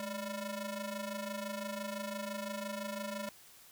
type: ring-modulated tone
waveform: sawtooth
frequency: 397.9 Hz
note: G4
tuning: 26 cents sharp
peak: -31 dBFS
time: 0-3.29 s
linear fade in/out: 2 ms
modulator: 186 Hz
effects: white hiss -58 dBFS RMS until 3.71 s